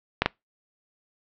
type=clicks; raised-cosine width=0.3 ms; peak=-3 dBFS; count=2; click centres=0.22 / 0.26 s; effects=noise-tail reverb RT60 0.2 s tail -25 dB re dry + low-pass 4000 Hz 12 dB/octave